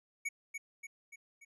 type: tone with echo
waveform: square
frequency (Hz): 2240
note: C#7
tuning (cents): +18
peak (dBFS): -34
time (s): 0.25-0.29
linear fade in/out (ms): 10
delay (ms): 290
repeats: 4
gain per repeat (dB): -5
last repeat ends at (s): 1.45
effects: resampled to 24000 Hz